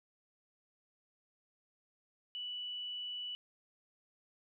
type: tone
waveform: sine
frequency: 2960 Hz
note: F#7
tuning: in tune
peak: -39 dBFS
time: 2.35-3.35 s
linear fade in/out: 0 ms
effects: none